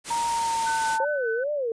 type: noise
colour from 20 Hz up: white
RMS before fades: -32 dBFS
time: 0.04-0.99 s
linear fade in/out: 50 ms
type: tone with pitch glide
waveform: sine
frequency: 932.3 to 891.2 Hz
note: A#5 to A5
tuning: 0 to +22 cents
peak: -23 dBFS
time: 0.1-1.05 s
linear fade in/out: 10 ms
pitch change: -78 cents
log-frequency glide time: 0.28-0.89 s
type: tone with tremolo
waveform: sine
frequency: 1507 Hz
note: F#6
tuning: 31 cents sharp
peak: -28 dBFS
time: 0.66-1.44 s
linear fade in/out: 10 ms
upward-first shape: sine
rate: 5.1 Hz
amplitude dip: 30%
type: tone with vibrato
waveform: sine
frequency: 517 Hz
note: C5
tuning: 21 cents flat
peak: -24 dBFS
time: 1-1.72 s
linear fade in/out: 2 ms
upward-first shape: sine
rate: 2.4 Hz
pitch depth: 250 cents each way
effects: resampled to 22050 Hz